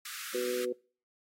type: high-pass noise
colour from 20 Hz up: pink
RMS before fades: -42 dBFS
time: 0.05-0.65 s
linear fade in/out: 5 ms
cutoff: 1200 Hz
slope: 96 dB/octave
type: harmonic tone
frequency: 123.47 Hz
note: B2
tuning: in tune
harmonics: 2 / 3 / 4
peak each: -43 / -32 / -33 dBFS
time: 0.34-0.73 s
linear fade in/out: 10 ms
effects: noise-tail reverb RT60 0.4 s tail -24 dB re dry + AAC 48 kbps